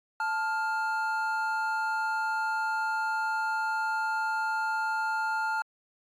triangle tone pair together, 880 / 1404.4 Hz, A5 / F6, 0 / +9 cents, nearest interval minor sixth, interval 809 cents, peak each -28 dBFS, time 0.2-5.62 s, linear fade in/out 2 ms, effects AAC 64 kbps

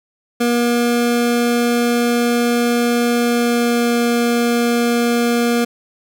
25% pulse tone with pitch glide, 238.7 to 237.2 Hz, A#3 to A#3, +41 to +30 cents, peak -10 dBFS, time 0.4-5.65 s, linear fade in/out 10 ms, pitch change -11 cents, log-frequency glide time 3.16-3.96 s, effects none

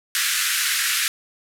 pink band-pass noise, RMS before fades -22 dBFS, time 0.15-1.08 s, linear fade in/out 0 ms, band 1400 to 14000 Hz, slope 48 dB/octave, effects none

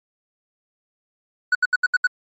triangle tone bursts, 1480 Hz, F#6, in tune, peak -12 dBFS, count 6, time 1.52-2.071 s, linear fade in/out 5 ms, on 31 ms, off 73 ms, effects MP3 32 kbps

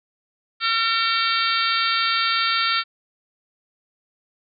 harmonic tone with a mistuned harmonic, 454.5 Hz, A#4, 44 cents flat, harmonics 3 / 4 / 5 / 6 / 7 / 8 / 9 / 10, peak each -22 / -29 / -27 / -30 / -29 / -28 / -30 / -27 dBFS, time 0.6-2.84 s, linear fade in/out 50 ms, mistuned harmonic 9, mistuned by -45 cents, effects none

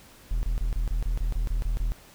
triangle tone bursts, 40.45 Hz, E1, 32 cents flat, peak -21 dBFS, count 11, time 0.31-1.92 s, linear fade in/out 0 ms, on 120 ms, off 29 ms, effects pink hiss -52 dBFS RMS until 2.14 s

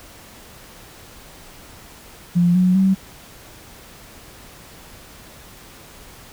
sine tone with pitch steps, 174.6 / 182.75 / 191.28 Hz, F3 / F#3 / G3, 0 / -21 / -42 cents, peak -12 dBFS, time 2.35-2.95 s, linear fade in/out 20 ms, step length 200 ms, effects pink hiss -43 dBFS RMS until 6.32 s

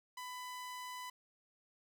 sawtooth tone, 999 Hz, B5, 20 cents sharp, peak -40 dBFS, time 0.17-1.1 s, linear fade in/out 5 ms, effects none

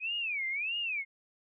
sine tone with vibrato, 2443 Hz, D#7, 32 cents flat, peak -31 dBFS, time 0-1.05 s, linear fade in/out 50 ms, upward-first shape sine, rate 1.6 Hz, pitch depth 270 cents each way, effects none

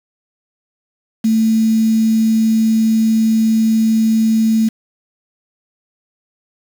sine tone with quantisation, 221.9 Hz, A3, 15 cents sharp, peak -10 dBFS, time 1.24-4.69 s, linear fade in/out 10 ms, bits 5, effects none

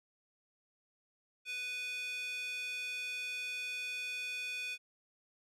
square tone with high-pass filter, 496 Hz, B4, 7 cents sharp, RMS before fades -40 dBFS, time 1.45-4.78 s, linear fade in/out 50 ms, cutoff 2600 Hz, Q 5.2, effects low-pass 12000 Hz 12 dB/octave

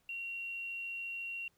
sine tone with quantisation, 2747 Hz, F7, 29 cents flat, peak -38 dBFS, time 0.09-1.48 s, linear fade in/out 2 ms, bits 11, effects pink hiss -74 dBFS RMS until 1.57 s

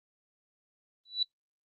sine tone with exponential growth, 3951 Hz, B7, in tune, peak -22 dBFS, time 1.05-1.23 s, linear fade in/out 5 ms, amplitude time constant 37 ms, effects noise-tail reverb RT60 0.1 s tail -20 dB re dry + Opus 32 kbps

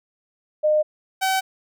sine / sawtooth tone pair in turn, 610 / 762.6 Hz, D#5 / G5, -34 / -48 cents, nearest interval major third, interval 386 cents, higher second, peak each -15 dBFS, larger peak neither, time 0.63-0.83 / 1.21-1.41 s, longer neither, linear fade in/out 20 ms, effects none

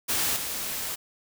white noise with level steps, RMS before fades -26 / -32 dBFS, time 0.08-0.96 s, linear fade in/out 20 ms, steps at 0.36 s, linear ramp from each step 5 ms, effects none

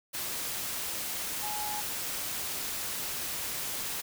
sine tone in noise, 840 Hz, G#5, 19 cents sharp, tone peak -36 dBFS, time 1.42-1.82 s, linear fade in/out 20 ms, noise white, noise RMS -35 dBFS, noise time 0.13-4.02 s, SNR -4 dB, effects none

